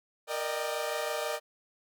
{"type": "chord", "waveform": "sawtooth", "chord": "Eb major seventh", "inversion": "second", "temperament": "equal with one note detuned", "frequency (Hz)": [466.2, 596.2, 622.3, 784], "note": ["Bb4", "D5", "Eb5", "G5"], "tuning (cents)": [0, 26, 0, 0], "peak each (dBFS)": [-33, -31, -33, -36], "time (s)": [0.27, 1.4], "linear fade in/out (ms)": 50, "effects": []}